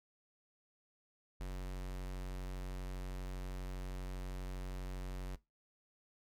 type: tone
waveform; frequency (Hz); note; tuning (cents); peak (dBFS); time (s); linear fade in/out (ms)
square; 46.25; F#1; 0; -40; 1.4-5.36; 10
effects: noise-tail reverb RT60 0.2 s tail -18 dB re dry + MP3 96 kbps